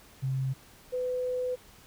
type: tone pair in turn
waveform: sine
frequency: 132.7 / 502 Hz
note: C3 / B4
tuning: +25 / +28 cents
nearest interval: octave + major seventh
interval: 2303 cents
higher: second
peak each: -27 / -28 dBFS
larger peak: first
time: 0.22-0.54 / 0.92-1.56 s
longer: second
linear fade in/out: 20 ms
effects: pink hiss -55 dBFS RMS until 1.86 s